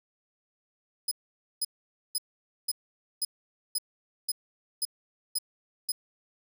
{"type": "tone bursts", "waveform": "15% pulse", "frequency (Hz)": 5030, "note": "D#8", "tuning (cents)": 18, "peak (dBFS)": -21, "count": 10, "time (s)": [1.08, 5.92], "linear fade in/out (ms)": 5, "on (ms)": 34, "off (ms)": 500, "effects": []}